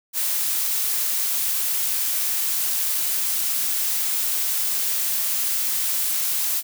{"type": "noise", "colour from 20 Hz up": "blue", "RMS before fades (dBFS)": -23, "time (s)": [0.13, 6.63], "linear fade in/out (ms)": 50, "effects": []}